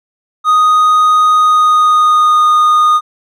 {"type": "tone with pitch glide", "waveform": "triangle", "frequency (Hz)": [1244.5, 1229.5], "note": ["D#6", "D#6"], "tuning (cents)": [0, -21], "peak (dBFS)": -4, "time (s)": [0.44, 3.01], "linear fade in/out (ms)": 50, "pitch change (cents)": -21, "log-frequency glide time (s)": [1.36, 2.46], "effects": []}